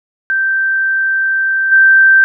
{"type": "tone with level steps", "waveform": "sine", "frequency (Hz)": 1563, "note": "G6", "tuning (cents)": -6, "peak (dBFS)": [-11, -4], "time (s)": [0.3, 2.24], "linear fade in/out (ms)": 0, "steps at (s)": 1.71, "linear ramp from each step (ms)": 20, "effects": []}